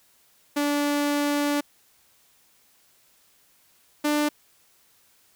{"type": "tone pair in turn", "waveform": "sawtooth", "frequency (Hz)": [290, 296.6], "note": ["D4", "D4"], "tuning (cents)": [-22, 17], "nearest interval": "unison", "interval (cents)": 39, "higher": "second", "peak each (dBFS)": [-18, -17], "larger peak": "second", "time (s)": [[0.56, 1.61], [4.04, 4.29]], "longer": "first", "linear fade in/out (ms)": 10, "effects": ["white hiss -61 dBFS RMS until 5.35 s"]}